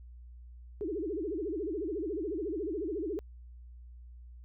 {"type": "tone with vibrato", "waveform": "sine", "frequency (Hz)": 363.7, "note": "F#4", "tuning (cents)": -30, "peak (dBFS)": -32, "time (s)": [0.81, 3.19], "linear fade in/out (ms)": 0, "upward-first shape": "sine", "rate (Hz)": 14, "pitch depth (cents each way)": 300, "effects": ["added 60 Hz sine -47 dBFS peak until 4.44 s"]}